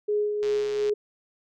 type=tone with tremolo; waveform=sine; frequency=417.5 Hz; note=G#4; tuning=9 cents sharp; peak=-21 dBFS; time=0.08-0.94 s; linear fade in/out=10 ms; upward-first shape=sine; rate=2.8 Hz; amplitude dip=40%
type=click train; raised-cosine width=0.2 ms; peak=-23 dBFS; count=61; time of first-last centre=0.43-0.895 s; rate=129 Hz
effects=none